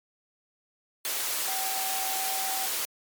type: tone in noise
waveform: sine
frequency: 767 Hz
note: G5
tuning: 38 cents flat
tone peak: -33 dBFS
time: 1.48-2.66 s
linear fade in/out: 0 ms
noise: white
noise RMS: -30 dBFS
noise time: 1.05-2.85 s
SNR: -6 dB
effects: high-pass 400 Hz 12 dB/octave + MP3 96 kbps